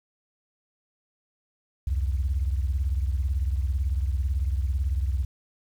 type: beating tone pair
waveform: sine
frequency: 65.41 / 83.41 Hz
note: C2 / E2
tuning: 0 / +21 cents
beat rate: 18 Hz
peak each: -23 / -28 dBFS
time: 1.87-5.25 s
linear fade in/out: 5 ms
effects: tanh soft clip ceiling -17 dBFS + 9-bit